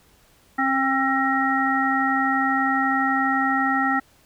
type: harmonic tone with a mistuned harmonic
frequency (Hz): 268.8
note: C4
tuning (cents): +47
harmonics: 1 / 3 / 5 / 7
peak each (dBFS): -24 / -24 / -24 / -24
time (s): 0.58-4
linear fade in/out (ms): 10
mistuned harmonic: 3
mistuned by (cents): -24
effects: pink hiss -57 dBFS RMS until 4.25 s